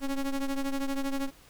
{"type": "ring-modulated tone", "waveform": "square", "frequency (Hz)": 138.3, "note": "C#3", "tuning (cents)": -4, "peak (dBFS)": -26, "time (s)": [0, 1.31], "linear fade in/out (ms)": 50, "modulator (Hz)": 132, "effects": ["pink hiss -56 dBFS RMS until 1.49 s"]}